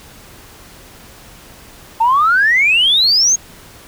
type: exponential sweep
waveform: sine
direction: up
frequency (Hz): 880 to 6645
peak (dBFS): -8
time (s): 2-3.36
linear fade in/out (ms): 10
effects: tanh soft clip ceiling -4 dBFS + pink hiss -40 dBFS RMS until 3.87 s